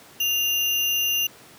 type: tone with sample-and-hold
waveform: sine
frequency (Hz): 2803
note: F7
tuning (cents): +6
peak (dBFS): -20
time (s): 0.2-1.27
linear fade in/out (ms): 5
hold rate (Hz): 8820
effects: pink hiss -48 dBFS RMS until 1.58 s + high-pass 150 Hz 12 dB/octave